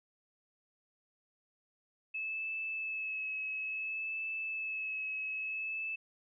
sine tone with vibrato, 2600 Hz, E7, 24 cents flat, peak -35 dBFS, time 2.14-5.96 s, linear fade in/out 10 ms, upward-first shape sine, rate 0.58 Hz, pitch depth 20 cents each way, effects none

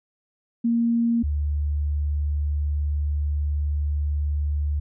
sine tone pair in turn, 233.2 / 73.45 Hz, A#3 / D2, +1 / +1 cents, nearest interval octave + minor sixth, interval 2000 cents, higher first, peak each -18 / -21 dBFS, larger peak first, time 0.64-1.23 / 1.23-4.8 s, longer second, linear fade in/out 10 ms, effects none

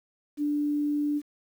sine tone with quantisation, 293.7 Hz, D4, in tune, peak -24 dBFS, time 0.37-1.22 s, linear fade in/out 50 ms, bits 9, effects none

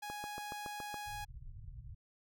sawtooth tone, 830.6 Hz, G#5, in tune, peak -38 dBFS, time 0.02-1.25 s, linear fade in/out 10 ms
click train, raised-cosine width 1 ms, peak -30 dBFS, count 7, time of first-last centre 0.1-0.943 s, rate 7.12 Hz
pink low-pass noise, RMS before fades -49 dBFS, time 1.06-1.95 s, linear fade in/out 10 ms, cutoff 140 Hz, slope 96 dB/octave
effects none

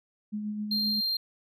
sine tone with tremolo, 210.4 Hz, G#3, 23 cents sharp, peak -29 dBFS, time 0.32-1.01 s, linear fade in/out 20 ms, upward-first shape sine, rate 7.6 Hz, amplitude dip 35%
triangle tone, 4186 Hz, C8, in tune, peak -25 dBFS, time 0.71-1.17 s, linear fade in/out 5 ms
effects none

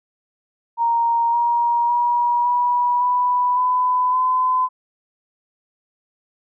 sine tone with pitch steps, 932.3 / 945.9 / 959.6 / 973.6 / 987.7 / 1002.1 / 1016.7 Hz, A#5 / A#5 / A#5 / B5 / B5 / B5 / B5, 0 / +25 / +50 / -25 / 0 / +25 / +50 cents, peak -15 dBFS, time 0.77-4.69 s, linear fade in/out 50 ms, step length 560 ms, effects none

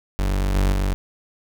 40% pulse tone with level steps, 48 Hz, G1, 36 cents flat, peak -18 / -15 / -18 dBFS, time 0.19-0.94 s, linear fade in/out 0 ms, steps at 0.55 / 0.72 s, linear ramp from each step 2 ms, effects none

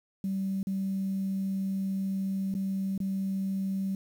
sine tone with dropouts, 193.1 Hz, G3, 26 cents flat, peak -27 dBFS, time 0.24-3.95 s, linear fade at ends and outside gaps 2 ms, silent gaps 0.63-0.67 / 2.541-2.55 / 2.978-3.002 s, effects tanh soft clip ceiling -23 dBFS + 9-bit

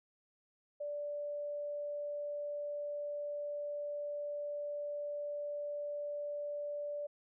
sine tone, 584 Hz, D5, 10 cents flat, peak -37 dBFS, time 0.8-7.07 s, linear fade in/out 10 ms, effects none

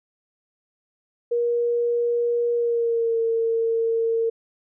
sine tone with pitch glide, 475 to 455.9 Hz, A#4 to A#4, +33 to -39 cents, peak -19 dBFS, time 1.31-4.3 s, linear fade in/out 10 ms, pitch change -72 cents, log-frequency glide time 2.54-3.19 s, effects none

